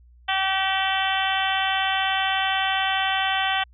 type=harmonic tone; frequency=384.1 Hz; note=G4; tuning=35 cents flat; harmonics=2 / 3 / 4 / 5 / 6 / 7 / 8 / 9; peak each=-25 / -31 / -28 / -29 / -34 / -31 / -28 / -32 dBFS; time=0.28-3.64 s; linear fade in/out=10 ms; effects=added 60 Hz sine -49 dBFS peak until 3.73 s